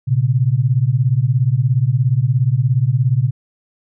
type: beating tone pair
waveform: sine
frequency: 118.1 / 135.1 Hz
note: A#2 / C#3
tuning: +23 / -44 cents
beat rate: 17 Hz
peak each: -15 dBFS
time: 0.07-3.31 s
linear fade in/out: 20 ms
effects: none